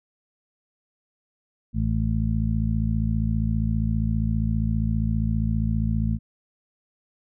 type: harmonic tone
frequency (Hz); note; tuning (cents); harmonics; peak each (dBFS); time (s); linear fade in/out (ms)
55; A1; 0; 1 / 2 / 3 / 4; -25 / -25 / -29 / -27; 1.73-6.19; 50
effects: none